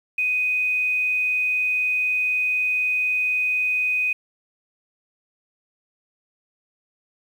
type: tone with quantisation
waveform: sine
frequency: 2498 Hz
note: D#7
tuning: 6 cents sharp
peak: -19 dBFS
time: 0.18-4.13 s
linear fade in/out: 5 ms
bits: 8
effects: none